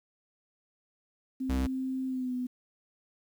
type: tone with pitch glide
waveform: sine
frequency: 261.4 to 250.2 Hz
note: C4 to B3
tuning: -1 to +23 cents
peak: -30 dBFS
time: 1.4-2.47 s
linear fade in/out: 10 ms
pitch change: -76 cents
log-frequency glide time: 2.07-2.34 s
type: tone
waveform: square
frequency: 65.41 Hz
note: C2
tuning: in tune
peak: -29 dBFS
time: 1.49-1.67 s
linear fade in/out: 10 ms
effects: 10-bit